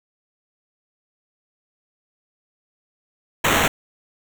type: noise with sample-and-hold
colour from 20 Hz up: violet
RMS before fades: -18 dBFS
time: 3.44-3.68 s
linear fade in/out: 5 ms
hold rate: 4900 Hz
effects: none